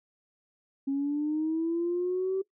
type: linear sweep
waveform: sine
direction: up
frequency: 271.8 to 386.2 Hz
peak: -25 dBFS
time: 0.87-2.42 s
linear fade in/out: 10 ms
effects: noise-tail reverb RT60 0.1 s tail -20 dB re dry + tanh soft clip ceiling -21 dBFS